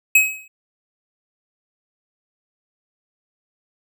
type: tone with exponential decay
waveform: square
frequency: 2551 Hz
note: D#7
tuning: 43 cents sharp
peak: -8 dBFS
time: 0.15-0.48 s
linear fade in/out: 5 ms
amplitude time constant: 71 ms
effects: none